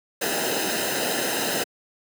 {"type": "noise with comb filter", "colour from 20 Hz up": "pink", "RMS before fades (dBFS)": -25, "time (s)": [0.21, 1.64], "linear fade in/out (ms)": 10, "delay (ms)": 0.88, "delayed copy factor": -0.75, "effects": ["high-pass 200 Hz 12 dB/octave"]}